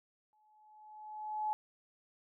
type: tone with exponential growth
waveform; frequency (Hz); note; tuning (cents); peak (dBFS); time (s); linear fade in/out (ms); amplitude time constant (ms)
sine; 854; G#5; +48; -30; 0.33-1.53; 0; 260
effects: none